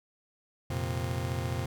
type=chord; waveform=40% pulse; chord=F suspended fourth; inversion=none; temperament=just; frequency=87.31 / 116.41 / 130.96 Hz; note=F2 / Bb2 / C3; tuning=0 / -2 / +2 cents; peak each=-34 / -34 / -34 dBFS; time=0.7-1.66 s; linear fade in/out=5 ms; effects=none